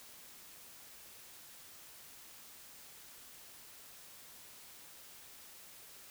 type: silence
effects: white hiss -55 dBFS RMS until 6.1 s